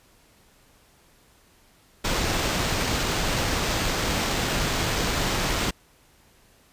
pink noise with sample-and-hold, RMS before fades -25 dBFS, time 2.04-5.71 s, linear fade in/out 10 ms, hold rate 11025 Hz, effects pink hiss -58 dBFS RMS until 6.72 s + resampled to 32000 Hz

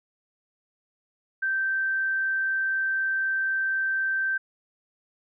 sine tone, 1559 Hz, G6, 10 cents flat, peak -23 dBFS, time 1.42-4.38 s, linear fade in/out 10 ms, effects none

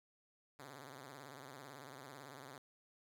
5% pulse tone with vibrato, 136.6 Hz, C#3, 25 cents flat, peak -40 dBFS, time 0.59-2.58 s, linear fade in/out 2 ms, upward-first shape sine, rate 18 Hz, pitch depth 140 cents each way, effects none

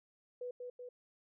sine tone with echo, 493.7 Hz, B4, 1 cent flat, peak -39 dBFS, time 0.41-0.51 s, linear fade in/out 5 ms, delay 190 ms, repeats 2, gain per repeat -3 dB, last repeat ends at 0.89 s, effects none

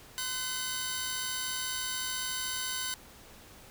10% pulse tone cluster, 1028 / 1512 / 3743 Hz, C6 / F#6 / A#7, -31 / +37 / +6 cents, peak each -31 / -27 / -30 dBFS, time 0.18-2.94 s, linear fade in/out 0 ms, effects pink hiss -53 dBFS RMS until 3.7 s

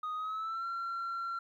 sine tone with pitch glide, 1245 to 1365.5 Hz, D#6 to F6, +1 to -39 cents, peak -32 dBFS, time 0.03-1.39 s, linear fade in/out 5 ms, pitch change +160 cents, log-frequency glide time 0.15-0.66 s, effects tanh soft clip ceiling -33 dBFS + 12-bit

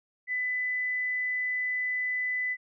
sine tone, 2000 Hz, B6, 21 cents sharp, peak -27 dBFS, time 0.27-2.57 s, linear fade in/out 50 ms, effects none

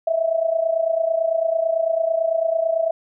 sine tone with amplitude modulation, 656 Hz, E5, 9 cents flat, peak -14 dBFS, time 0.07-2.91 s, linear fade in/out 5 ms, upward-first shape sine, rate 29 Hz, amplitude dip 75%, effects none

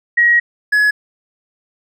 sine / triangle tone pair in turn, 1898 / 1690.9 Hz, A#6 / G#6, +31 / +31 cents, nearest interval major second, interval 200 cents, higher first, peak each -8 dBFS, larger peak neither, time 0.17-0.4 / 0.72-0.91 s, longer first, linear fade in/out 10 ms, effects none

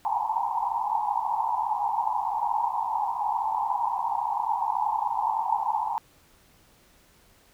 white band-pass noise, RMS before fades -27 dBFS, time 0.05-5.98 s, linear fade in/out 0 ms, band 800 to 970 Hz, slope 96 dB/octave, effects pink hiss -59 dBFS RMS until 7.53 s

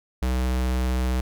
square tone, 63.2 Hz, B1, 41 cents sharp, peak -22 dBFS, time 0.22-1.21 s, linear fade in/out 5 ms, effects none

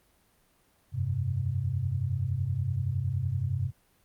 sine chord, F suspended second, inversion none, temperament equal, 87.31 / 98 / 130.81 Hz, F2 / G2 / C3, 0 / 0 / 0 cents, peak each -35 / -30 / -30 dBFS, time 0.92-3.72 s, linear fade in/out 50 ms, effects pink hiss -66 dBFS RMS until 4.04 s + Opus 32 kbps

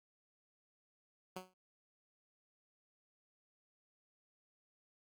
10% pulse tone with exponential decay, 185 Hz, F#3, in tune, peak -32 dBFS, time 1.36-1.54 s, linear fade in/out 5 ms, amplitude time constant 37 ms, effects Opus 48 kbps

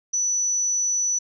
sine tone, 5950 Hz, F#8, 9 cents sharp, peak -20 dBFS, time 0.13-1.19 s, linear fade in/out 10 ms, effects none

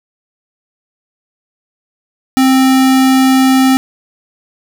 square tone, 262.9 Hz, C4, 8 cents sharp, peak -7 dBFS, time 2.37-3.77 s, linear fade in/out 0 ms, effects none

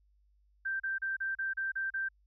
sine tone bursts, 1568 Hz, G6, in tune, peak -31 dBFS, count 8, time 0.65-2.088 s, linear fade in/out 10 ms, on 150 ms, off 34 ms, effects added 50 Hz sine -65 dBFS peak until 2.26 s

